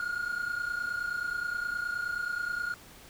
triangle tone pair together, 1406 / 1435.5 Hz, F6 / F6, +11 / +47 cents, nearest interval unison, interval 36 cents, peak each -33 / -30 dBFS, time 0-2.74 s, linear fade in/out 2 ms, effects tanh soft clip ceiling -22 dBFS + pink hiss -52 dBFS RMS until 3.09 s

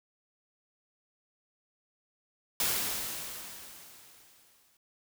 white noise with exponential decay, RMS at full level -28 dBFS, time 2.6-4.77 s, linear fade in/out 2 ms, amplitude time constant 470 ms, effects none

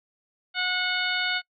harmonic tone with a mistuned harmonic, 729 Hz, F#5, 26 cents flat, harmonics 1 / 2 / 3 / 4 / 5 / 6, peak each -35 / -28 / -30 / -32 / -32 / -35 dBFS, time 0.54-1.42 s, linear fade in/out 50 ms, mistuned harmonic 4, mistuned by +28 cents, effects noise-tail reverb RT60 0.1 s tail -25 dB re dry

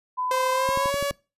sine tone, 1005 Hz, B5, 30 cents sharp, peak -24 dBFS, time 0.17-0.91 s, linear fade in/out 20 ms
sawtooth tone with pitch glide, 519 to 566 Hz, C5 to C#5, -14 to +36 cents, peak -20 dBFS, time 0.31-1.11 s, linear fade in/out 2 ms, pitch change +150 cents, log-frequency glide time 0.52-0.97 s
click train, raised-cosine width 3 ms, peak -21 dBFS, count 6, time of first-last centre 0.69-1.11 s, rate 11.9 Hz
effects noise-tail reverb RT60 0.3 s tail -24 dB re dry + resampled to 32000 Hz

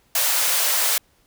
white high-pass noise, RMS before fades -20 dBFS, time 0.15-0.98 s, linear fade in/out 2 ms, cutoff 480 Hz, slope 96 dB/octave, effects pink hiss -61 dBFS RMS until 1.26 s

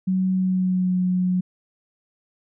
sine tone with pitch glide, 187 to 182.41 Hz, F#3 to F#3, +19 to -24 cents, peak -18 dBFS, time 0.07-1.41 s, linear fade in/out 10 ms, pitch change -43 cents, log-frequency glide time 0.32-0.98 s, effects none

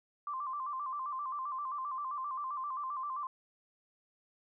sine tone with vibrato, 1106 Hz, C#6, 4 cents flat, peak -35 dBFS, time 0.27-3.27 s, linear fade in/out 2 ms, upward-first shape square, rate 7.6 Hz, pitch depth 97 cents each way, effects none

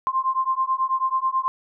sine beating tone pair, 1046.5 / 1055.7 Hz, C6 / C6, 0 / +15 cents, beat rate 9.2 Hz, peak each -23 dBFS, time 0.07-1.48 s, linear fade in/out 0 ms, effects none

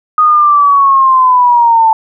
sine linear sweep, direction down, 1244.5 to 880 Hz, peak -4 dBFS, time 0.18-1.93 s, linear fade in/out 2 ms, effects none

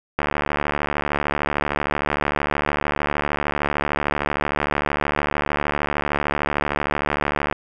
click train, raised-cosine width 0.5 ms, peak -6 dBFS, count 538, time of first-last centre 0.19-7.526 s, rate 73.2 Hz, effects none

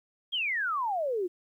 sine exponential sweep, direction down, 3322 to 338.9 Hz, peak -27 dBFS, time 0.32-1.28 s, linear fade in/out 20 ms, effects 11-bit

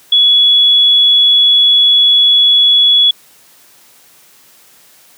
sine tone, 3385 Hz, G#7, 32 cents sharp, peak -5 dBFS, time 0.12-3.11 s, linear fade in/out 5 ms, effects white hiss -45 dBFS RMS until 5.17 s + high-pass 100 Hz 12 dB/octave

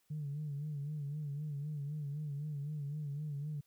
sine tone with vibrato, 146.83 Hz, D3, in tune, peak -36 dBFS, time 0.1-3.61 s, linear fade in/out 10 ms, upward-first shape sine, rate 3.9 Hz, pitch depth 77 cents each way, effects tanh soft clip ceiling -33 dBFS + white hiss -75 dBFS RMS until 3.66 s

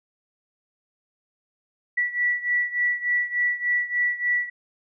sine beating tone pair, 1951 / 1954.4 Hz, B6 / B6, -22 / -19 cents, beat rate 3.4 Hz, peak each -23 / -26 dBFS, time 1.97-4.5 s, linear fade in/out 10 ms, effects none

